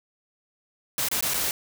white noise with dropouts, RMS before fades -26 dBFS, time 0.98-1.51 s, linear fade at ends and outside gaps 1 ms, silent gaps 1.086-1.114 / 1.208-1.225 / 1.337-1.342 s, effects none

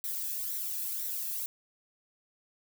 violet noise with flanger, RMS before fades -35 dBFS, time 0.04-1.46 s, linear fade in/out 0 ms, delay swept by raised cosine 0.51 to 1.2 ms, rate 2 Hz, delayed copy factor +0.6, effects none

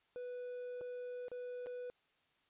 triangle tone with dropouts, 493.9 Hz, B4, in tune, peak -40 dBFS, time 0.16-1.9 s, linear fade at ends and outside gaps 0 ms, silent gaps 0.81-0.814 / 1.283-1.316 / 1.661-1.668 s, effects white hiss -75 dBFS RMS until 2.49 s + resampled to 8000 Hz

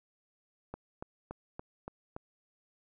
click train, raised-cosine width 1 ms, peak -26 dBFS, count 6, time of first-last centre 0.74-2.165 s, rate 3.51 Hz, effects none

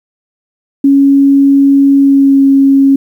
sine tone with pitch glide, 277.2 to 273.7 Hz, C#4 to C#4, 0 to -22 cents, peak -3 dBFS, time 0.84-2.96 s, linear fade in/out 5 ms, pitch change -22 cents, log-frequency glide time 1.97-2.43 s, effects 7-bit

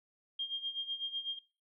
sine tone with tremolo, 3214 Hz, G7, 43 cents sharp, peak -32 dBFS, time 0.39-1.39 s, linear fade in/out 5 ms, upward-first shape sine, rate 8 Hz, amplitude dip 75%, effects noise-tail reverb RT60 0.4 s tail -24 dB re dry

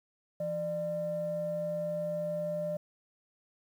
sine tone pair together, 168.09 / 599 Hz, E3 / D5, +34 / +34 cents, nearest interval octave + minor seventh, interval 2200 cents, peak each -38 / -31 dBFS, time 0.4-2.77 s, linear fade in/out 5 ms, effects tanh soft clip ceiling -25 dBFS + 10-bit

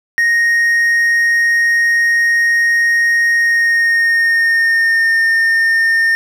triangle tone with pitch glide, 1864.7 to 1821.1 Hz, A#6 to A#6, 0 to -41 cents, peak -8 dBFS, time 0.18-6.15 s, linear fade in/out 0 ms, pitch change -41 cents, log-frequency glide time 3.35-5.18 s, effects none

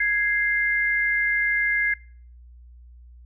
sine tone pair together, 1660 / 2093 Hz, G#6 / C7, -1 / 0 cents, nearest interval major third, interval 401 cents, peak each -22 dBFS, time 0-1.94 s, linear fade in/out 5 ms, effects noise-tail reverb RT60 0.5 s tail -24 dB re dry + added 60 Hz sine -44 dBFS peak until 3.25 s

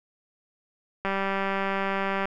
click train, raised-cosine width 0.5 ms, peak -13 dBFS, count 236, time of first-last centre 1.05-2.255 s, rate 195 Hz, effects none

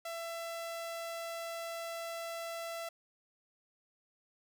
sawtooth tone, 669 Hz, E5, 25 cents sharp, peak -35 dBFS, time 0.05-2.89 s, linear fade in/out 5 ms, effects none

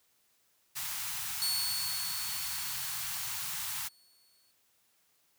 white band-stop noise, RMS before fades -37 dBFS, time 0.75-3.89 s, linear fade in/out 20 ms, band 170 to 780 Hz, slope 48 dB/octave
sawtooth tone with exponential decay, 4418 Hz, C#8, 7 cents flat, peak -26 dBFS, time 1.42-4.51 s, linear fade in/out 0 ms, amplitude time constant 670 ms
effects white hiss -71 dBFS RMS until 5.38 s + high-pass 60 Hz 12 dB/octave

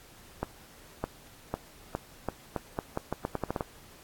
accelerating click train, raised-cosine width 1 ms, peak -15 dBFS, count 15, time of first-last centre 0.43-3.608 s, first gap 610 ms, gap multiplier 0.82, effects pink hiss -54 dBFS RMS until 4.03 s + AAC 64 kbps

